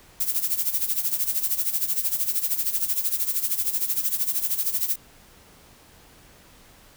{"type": "noise with tremolo", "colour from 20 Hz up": "violet", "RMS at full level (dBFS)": -22, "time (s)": [0.2, 4.96], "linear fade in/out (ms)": 5, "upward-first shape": "sine", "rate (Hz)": 13, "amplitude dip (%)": 75, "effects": ["pink hiss -52 dBFS RMS until 6.96 s"]}